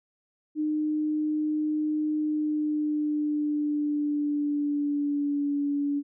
sine tone with pitch glide, 305 to 286.2 Hz, D#4 to D4, -34 to -45 cents, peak -24 dBFS, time 0.55-6.03 s, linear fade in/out 50 ms, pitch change -111 cents, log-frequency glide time 2.16-5.54 s, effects none

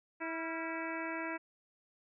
harmonic tone with a mistuned harmonic, 325.8 Hz, E4, 20 cents flat, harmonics 1 / 2 / 3 / 4 / 5 / 6 / 7 / 8, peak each -41 / -44 / -44 / -46 / -45 / -46 / -46 / -50 dBFS, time 0.2-1.38 s, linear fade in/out 20 ms, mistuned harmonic 4, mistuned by +82 cents, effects none

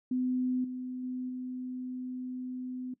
sine tone with level steps, 253.4 Hz, B3, 45 cents sharp, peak -27 / -35 / -33 / -35 dBFS, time 0.11-2.94 s, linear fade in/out 5 ms, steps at 0.64 / 1.03 / 1.29 s, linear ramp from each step 5 ms, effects noise-tail reverb RT60 0.1 s tail -18 dB re dry

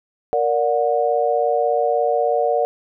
sine chord, Bb augmented, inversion none, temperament just, 466.2 / 582.7 / 728.4 Hz, Bb4 / D5 / F#5, 0 / -14 / -27 cents, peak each -20 dBFS, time 0.33-2.65 s, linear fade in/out 0 ms, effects none

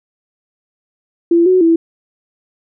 sine tone with pitch steps, 339.4 / 369.6 / 330.7 Hz, F4 / F#4 / E4, -49 / -2 / +6 cents, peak -7 dBFS, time 1.31-1.76 s, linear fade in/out 5 ms, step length 150 ms, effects none

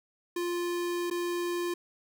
square tone with dropouts, 349.2 Hz, F4, in tune, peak -30 dBFS, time 0.36-1.74 s, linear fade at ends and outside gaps 5 ms, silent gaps 1.101-1.11 s, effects 11-bit

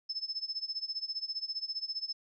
sine tone with tremolo, 5240 Hz, E8, 11 cents flat, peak -31 dBFS, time 0.09-2.13 s, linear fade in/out 10 ms, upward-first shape sine, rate 15 Hz, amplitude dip 90%, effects none

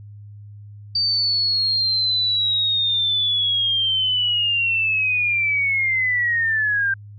sine linear sweep, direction down, 4630 to 1568 Hz, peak -17 dBFS, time 0.95-6.94 s, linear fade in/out 5 ms, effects added 103 Hz sine -37 dBFS peak until 7.18 s

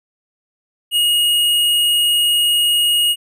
square tone, 2875 Hz, F7, 50 cents sharp, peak -13 dBFS, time 0.91-3.16 s, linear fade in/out 50 ms, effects none

